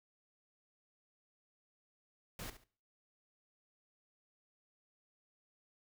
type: noise with echo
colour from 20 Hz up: pink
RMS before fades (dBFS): -45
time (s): 2.39-2.5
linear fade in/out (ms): 2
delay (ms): 70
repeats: 2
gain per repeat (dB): -12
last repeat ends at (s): 2.64
effects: noise-tail reverb RT60 0.5 s tail -23 dB re dry